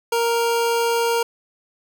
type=tone; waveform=25% pulse; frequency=466.2 Hz; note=A#4; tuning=in tune; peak=-14 dBFS; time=0.12-1.23 s; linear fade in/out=5 ms; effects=none